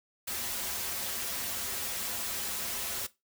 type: noise with comb filter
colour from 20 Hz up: white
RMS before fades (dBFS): -35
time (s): 0.27-3.07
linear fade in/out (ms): 10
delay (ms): 6.6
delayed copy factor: -0.65
effects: noise-tail reverb RT60 0.2 s tail -17 dB re dry